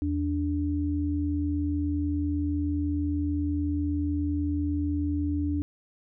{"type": "tone pair together", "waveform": "sine", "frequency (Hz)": [81.92, 291.7], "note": ["E2", "D4"], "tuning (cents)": [-10, -12], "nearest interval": "octave + minor seventh", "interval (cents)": 2198, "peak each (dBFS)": [-28, -27], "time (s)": [0.02, 5.62], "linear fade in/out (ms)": 0, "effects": []}